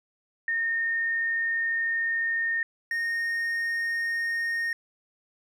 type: tone pair in turn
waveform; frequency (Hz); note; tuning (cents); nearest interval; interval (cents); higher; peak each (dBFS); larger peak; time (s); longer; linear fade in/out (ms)
sine / triangle; 1833 / 1847.9; A#6 / A#6; -30 / -16; unison; 14; second; -24; neither; 0.48-2.63 / 2.91-4.73; first; 2
effects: none